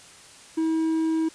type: tone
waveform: triangle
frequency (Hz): 321.5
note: E4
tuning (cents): -43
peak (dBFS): -19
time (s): 0.57-1.29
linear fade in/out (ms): 10
effects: white hiss -48 dBFS RMS until 1.34 s + resampled to 22050 Hz